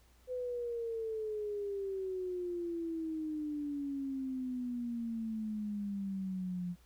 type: exponential sweep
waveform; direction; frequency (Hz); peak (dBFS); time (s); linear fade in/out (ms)
sine; down; 508 to 174.61; -35; 0.27-6.76; 50
effects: added 60 Hz sine -63 dBFS peak until 6.85 s + pink hiss -68 dBFS RMS until 6.85 s